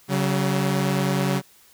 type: tone pair together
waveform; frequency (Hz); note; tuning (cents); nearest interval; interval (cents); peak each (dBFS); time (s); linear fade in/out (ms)
sawtooth; 139.3 / 188.84; C#3 / F#3; +9 / +36; perfect fourth; 527; -19; 0.08-1.42; 50
effects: white hiss -54 dBFS RMS until 1.73 s